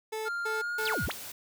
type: tone bursts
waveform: 30% pulse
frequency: 437.2 Hz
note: A4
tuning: 11 cents flat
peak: -30 dBFS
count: 3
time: 0.12-0.95 s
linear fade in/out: 10 ms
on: 170 ms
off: 160 ms
type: tone with pitch glide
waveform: triangle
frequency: 1396.9 to 1436.2 Hz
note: F6 to F6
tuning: 0 to +48 cents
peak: -29 dBFS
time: 0.25-1.07 s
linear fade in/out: 20 ms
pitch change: +48 cents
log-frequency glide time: 0.5-0.8 s
type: noise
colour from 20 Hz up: white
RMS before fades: -42 dBFS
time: 0.78-1.32 s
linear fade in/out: 5 ms
type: exponential two-way sweep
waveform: sine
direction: down then up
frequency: 5440 to 55.9 to 5440 Hz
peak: -31 dBFS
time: 0.85-1.12 s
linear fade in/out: 5 ms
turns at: 1.06 s
effects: none